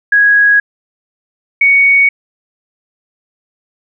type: tone pair in turn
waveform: sine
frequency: 1658 / 2232 Hz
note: G#6 / C#7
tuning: -3 / +11 cents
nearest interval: perfect fourth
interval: 514 cents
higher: second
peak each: -5 dBFS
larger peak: neither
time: 0.12-0.6 / 1.61-2.09 s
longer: neither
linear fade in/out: 5 ms
effects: none